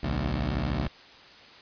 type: beating tone pair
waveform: 15% pulse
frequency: 61.2 / 74.2 Hz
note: B1 / D2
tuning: -15 / +18 cents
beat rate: 13 Hz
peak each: -23 dBFS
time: 0.03-0.88 s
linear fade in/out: 5 ms
effects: white hiss -50 dBFS RMS until 1.61 s + resampled to 11025 Hz